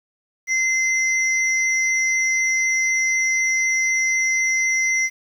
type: tone pair together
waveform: sine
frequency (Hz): 2069 / 5852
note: C7 / F#8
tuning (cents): -20 / -20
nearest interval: octave + tritone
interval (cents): 1800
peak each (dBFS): -17 / -24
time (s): 0.47-5.1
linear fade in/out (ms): 50
effects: tanh soft clip ceiling -10 dBFS + 8-bit